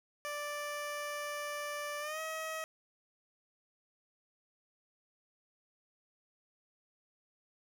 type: tone with pitch glide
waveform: 15% pulse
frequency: 587.3 to 636.8 Hz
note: D5 to D#5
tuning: 0 to +40 cents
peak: -31 dBFS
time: 0.25-2.64 s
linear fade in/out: 0 ms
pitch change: +140 cents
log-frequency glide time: 2-2.2 s
effects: none